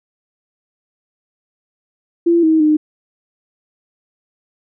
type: tone with pitch steps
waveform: sine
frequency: 339.8 / 318 / 305.6 Hz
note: F4 / D#4 / D#4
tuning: -47 / +38 / -31 cents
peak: -9 dBFS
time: 2.26-2.77 s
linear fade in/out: 10 ms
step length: 170 ms
effects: none